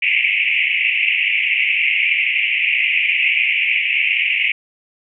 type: band-pass noise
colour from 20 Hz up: pink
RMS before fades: -17 dBFS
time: 0.02-4.52 s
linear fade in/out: 5 ms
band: 2100 to 2800 Hz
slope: 96 dB/octave
effects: none